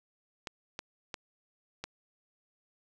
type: clicks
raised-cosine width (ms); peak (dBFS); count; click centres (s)
0.2; -20; 4; 0.472 / 0.791 / 1.142 / 1.84
effects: none